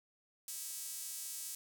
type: tone with high-pass filter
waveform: sawtooth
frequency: 324.8 Hz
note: E4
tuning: 26 cents flat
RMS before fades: -44 dBFS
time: 0.48-1.55 s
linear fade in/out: 2 ms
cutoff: 8100 Hz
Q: 1.1
effects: none